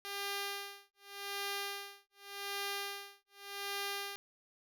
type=tone with tremolo; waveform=5% pulse; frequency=400 Hz; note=G4; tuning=35 cents sharp; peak=-25 dBFS; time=0.05-4.16 s; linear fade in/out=0 ms; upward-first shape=sine; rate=0.86 Hz; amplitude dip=100%; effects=none